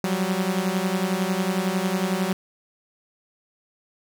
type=beating tone pair; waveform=sawtooth; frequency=182.3 / 193.3 Hz; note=F#3 / G3; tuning=-25 / -24 cents; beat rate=11 Hz; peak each=-21 dBFS; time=0.04-2.33 s; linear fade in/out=2 ms; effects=none